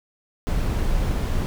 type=noise; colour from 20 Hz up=brown; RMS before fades=-22 dBFS; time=0.47-1.46 s; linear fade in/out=0 ms; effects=none